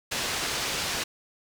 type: low-pass noise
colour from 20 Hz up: white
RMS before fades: -30 dBFS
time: 0.11-1.04 s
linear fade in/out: 10 ms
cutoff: 5500 Hz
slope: 12 dB/octave
effects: none